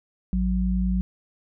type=tone pair together; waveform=sine; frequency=55 / 185 Hz; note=A1 / F#3; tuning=0 / 0 cents; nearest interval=octave + major sixth; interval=2100 cents; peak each=-23 dBFS; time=0.33-1.01 s; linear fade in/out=0 ms; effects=none